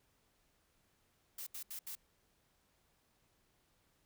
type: noise bursts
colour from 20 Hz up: blue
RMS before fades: -45 dBFS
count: 4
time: 1.38-1.953 s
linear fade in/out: 5 ms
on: 87 ms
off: 75 ms
effects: pink hiss -75 dBFS RMS until 4.05 s